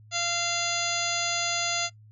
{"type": "harmonic tone", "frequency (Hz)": 690, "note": "F5", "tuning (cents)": -21, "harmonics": [1, 2, 3, 4, 5, 6, 7, 9, 10], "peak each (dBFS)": [-34, -34, -34, -34, -34, -34, -34, -34, -34], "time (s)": [0.11, 1.9], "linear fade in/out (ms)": 50, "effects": ["noise-tail reverb RT60 0.1 s tail -20 dB re dry", "added 107 Hz sine -49 dBFS peak until 2.11 s"]}